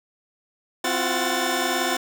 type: tone cluster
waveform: 15% pulse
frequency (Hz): 258.9 / 341.8 / 360.2 / 746 / 1769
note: C4 / F4 / F#4 / F#5 / A6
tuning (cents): -18 / -37 / -46 / +14 / +9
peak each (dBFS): -22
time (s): 0.84-1.97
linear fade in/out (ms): 5
effects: none